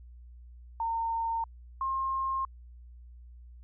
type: tone pair in turn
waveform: sine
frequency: 913 / 1066.7 Hz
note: A#5 / C6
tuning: -36 / +33 cents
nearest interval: minor third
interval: 269 cents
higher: second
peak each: -28 dBFS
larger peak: neither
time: 0.8-1.44 / 1.81-2.45 s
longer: neither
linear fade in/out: 2 ms
effects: added 60 Hz sine -47 dBFS peak until 3.63 s